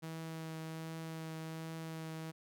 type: tone with vibrato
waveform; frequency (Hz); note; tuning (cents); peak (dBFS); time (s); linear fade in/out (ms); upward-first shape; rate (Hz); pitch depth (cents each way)
sawtooth; 161.1; E3; -39; -38; 0.02-2.32; 20; triangle; 1.3; 14
effects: none